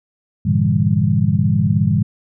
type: tone cluster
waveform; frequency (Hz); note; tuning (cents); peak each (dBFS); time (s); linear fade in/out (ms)
sine; 100.6 / 117.3 / 146 / 165 / 200; G2 / A#2 / D3 / E3 / G3; +45 / +11 / -10 / +2 / +35; -19; 0.45-2.03; 10
effects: none